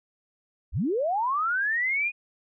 sine linear sweep, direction up, 36.41 to 2489 Hz, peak -23 dBFS, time 0.72-2.12 s, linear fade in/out 50 ms, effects none

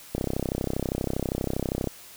click train, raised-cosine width 2 ms, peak -13 dBFS, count 57, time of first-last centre 0.15-1.873 s, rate 32.5 Hz, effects white hiss -47 dBFS RMS until 2.16 s

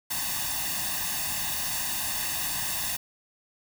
white noise with comb filter, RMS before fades -30 dBFS, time 0.1-2.97 s, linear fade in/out 10 ms, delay 1.1 ms, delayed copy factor +0.9, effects none

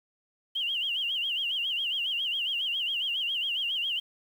sine tone with vibrato, 3007 Hz, F#7, 27 cents sharp, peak -27 dBFS, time 0.55-4 s, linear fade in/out 10 ms, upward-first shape sine, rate 7.3 Hz, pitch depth 150 cents each way, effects 9-bit

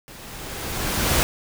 pink noise with level ramp, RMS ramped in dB -42 to -18 dBFS, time 0.08-1.23 s, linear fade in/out 0 ms, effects none

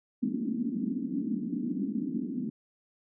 white band-pass noise, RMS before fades -32 dBFS, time 0.22-2.5 s, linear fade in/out 10 ms, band 200 to 280 Hz, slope 48 dB/octave, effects none

